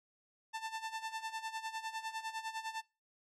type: tone with tremolo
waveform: sawtooth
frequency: 889 Hz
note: A5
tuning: 18 cents sharp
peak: -33 dBFS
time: 0.53-2.82 s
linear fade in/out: 20 ms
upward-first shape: sine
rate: 9.9 Hz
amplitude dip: 80%
effects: noise-tail reverb RT60 0.3 s tail -24 dB re dry + low-pass 8000 Hz 12 dB/octave